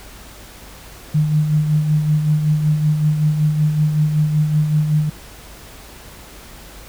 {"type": "tone with tremolo", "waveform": "sine", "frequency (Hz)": 152.2, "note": "D#3", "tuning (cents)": -38, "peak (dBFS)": -11, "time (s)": [1.14, 5.1], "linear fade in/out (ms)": 10, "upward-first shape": "sine", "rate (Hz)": 5.3, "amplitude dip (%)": 50, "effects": ["added 50 Hz sine -43 dBFS peak until 6.88 s", "pink hiss -40 dBFS RMS until 6.88 s"]}